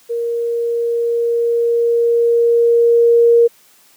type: tone with level ramp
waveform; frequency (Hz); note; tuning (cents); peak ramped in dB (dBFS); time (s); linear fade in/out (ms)
sine; 468.6; A#4; +9; -17 to -6; 0.09-3.48; 20
effects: white hiss -50 dBFS RMS until 3.96 s + high-pass 150 Hz 12 dB/octave